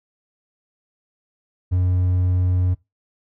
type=tone; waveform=triangle; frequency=90.8 Hz; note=F#2; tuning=32 cents flat; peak=-14 dBFS; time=1.71-2.75 s; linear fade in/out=20 ms; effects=noise-tail reverb RT60 0.2 s tail -20 dB re dry